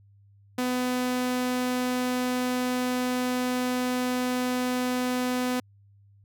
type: tone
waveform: sawtooth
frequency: 250.6 Hz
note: B3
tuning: 25 cents sharp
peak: -21 dBFS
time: 0.58-5.6 s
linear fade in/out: 5 ms
effects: added 100 Hz sine -54 dBFS peak until 6.24 s